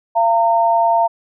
sine tone pair together, 683.9 / 915 Hz, F5 / A#5, -36 / -32 cents, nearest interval perfect fourth, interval 504 cents, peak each -14 dBFS, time 0.15-1.08 s, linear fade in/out 20 ms, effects none

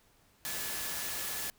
sine tone in noise, 1719 Hz, A6, 41 cents flat, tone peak -47 dBFS, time 0.45-1.5 s, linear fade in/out 0 ms, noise white, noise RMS -37 dBFS, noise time 0.45-1.5 s, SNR -13 dB, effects pink hiss -66 dBFS RMS until 1.58 s

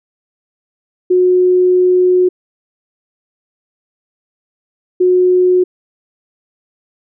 sine tone bursts at uneven times, 364.1 Hz, F#4, 28 cents flat, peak -7 dBFS, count 2, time 1.1-2.29 / 5-5.64 s, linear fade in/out 10 ms, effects none

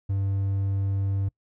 triangle tone, 98 Hz, G2, in tune, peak -21 dBFS, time 0.09-1.29 s, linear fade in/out 10 ms, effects noise-tail reverb RT60 0.1 s tail -25 dB re dry

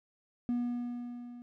triangle tone with level ramp, 242 Hz, B3, 35 cents flat, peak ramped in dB -25 to -43 dBFS, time 0.49-1.42 s, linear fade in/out 0 ms, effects tanh soft clip ceiling -23 dBFS

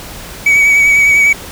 triangle tone with vibrato, 2264 Hz, C#7, 36 cents sharp, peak -4 dBFS, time 0.46-1.33 s, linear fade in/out 5 ms, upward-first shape sine, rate 10 Hz, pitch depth 24 cents each way, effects pink hiss -29 dBFS RMS until 1.51 s

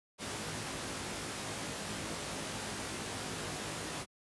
pink noise with comb filter, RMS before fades -39 dBFS, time 0.18-4.06 s, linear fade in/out 50 ms, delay 19 ms, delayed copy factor +0.65, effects high-pass 100 Hz 12 dB/octave + resampled to 24000 Hz

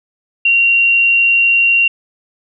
sine tone, 2756 Hz, F7, 24 cents flat, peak -8 dBFS, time 0.45-1.88 s, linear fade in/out 5 ms, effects none

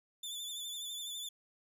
sawtooth tone with vibrato, 3508 Hz, A7, 6 cents flat, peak -37 dBFS, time 0.23-1.29 s, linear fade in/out 5 ms, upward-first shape sine, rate 12 Hz, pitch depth 47 cents each way, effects none

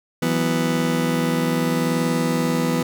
30% pulse chord, E suspended second, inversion none, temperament just, 164.81 / 185.42 / 247.2 Hz, E3 / F#3 / B3, 0 / +4 / +2 cents, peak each -20 / -25 / -19 dBFS, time 0.22-2.83 s, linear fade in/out 5 ms, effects none

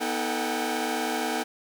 sawtooth tone cluster, 244.8 / 317 / 440.7 / 744 / 800 Hz, B3 / D#4 / A4 / F#5 / G5, -15 / +32 / +3 / +9 / +35 cents, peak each -29 dBFS, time 0-1.44 s, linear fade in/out 20 ms, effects 9-bit

